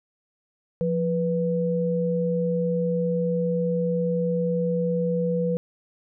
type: tone pair together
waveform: sine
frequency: 173.8 / 491.6 Hz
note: F3 / B4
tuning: -8 / -8 cents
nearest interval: octave + tritone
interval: 1800 cents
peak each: -24 dBFS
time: 0.81-5.57 s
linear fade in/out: 0 ms
effects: none